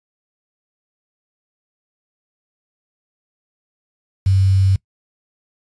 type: tone with quantisation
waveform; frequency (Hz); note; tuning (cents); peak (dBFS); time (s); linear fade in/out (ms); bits
sine; 96; G2; -36; -11; 4.26-4.76; 5; 6
effects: noise-tail reverb RT60 0.1 s tail -22 dB re dry + resampled to 22050 Hz